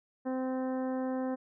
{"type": "harmonic tone", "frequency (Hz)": 259, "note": "C4", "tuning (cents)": -17, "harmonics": [1, 2, 3, 4, 5, 6, 7], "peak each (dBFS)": [-32, -36, -42, -47, -53, -53, -55], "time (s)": [0.25, 1.36], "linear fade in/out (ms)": 20, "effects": []}